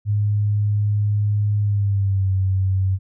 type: tone with pitch glide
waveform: sine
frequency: 103.83 to 95.21 Hz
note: G#2 to G2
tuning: 0 to -50 cents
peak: -16 dBFS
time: 0.05-2.99 s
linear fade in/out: 50 ms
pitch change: -150 cents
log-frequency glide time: 1.59-2.32 s
effects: none